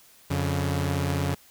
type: tone pair together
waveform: sawtooth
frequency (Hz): 89 / 141.28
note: F2 / C#3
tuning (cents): +33 / +33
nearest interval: minor sixth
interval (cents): 800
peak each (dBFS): -23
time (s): 0.3-1.35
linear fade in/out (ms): 10
effects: white hiss -55 dBFS RMS until 1.5 s